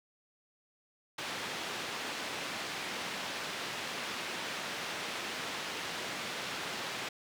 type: band-pass noise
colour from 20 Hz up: white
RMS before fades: -39 dBFS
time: 1.18-7.09 s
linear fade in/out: 5 ms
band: 150 to 3400 Hz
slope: 12 dB/octave
effects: none